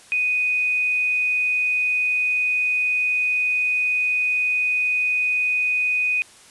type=tone; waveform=sine; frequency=2489 Hz; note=D#7; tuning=in tune; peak=-18 dBFS; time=0.12-6.22 s; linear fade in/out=0 ms; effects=white hiss -48 dBFS RMS until 6.5 s + resampled to 24000 Hz